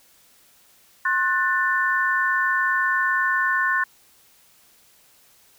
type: chord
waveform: sine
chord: F# diminished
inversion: second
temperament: just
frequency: 1065.6 / 1480 / 1776 Hz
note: C6 / F#6 / A6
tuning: +31 / 0 / +16 cents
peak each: -24 / -23 / -22 dBFS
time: 1.05-3.84 s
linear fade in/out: 5 ms
effects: white hiss -56 dBFS RMS until 5.58 s